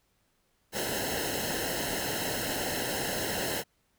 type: noise with comb filter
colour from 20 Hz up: pink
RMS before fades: -32 dBFS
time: 0.72-3.64 s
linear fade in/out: 50 ms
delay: 0.85 ms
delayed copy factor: -0.85
effects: pink hiss -72 dBFS RMS until 3.98 s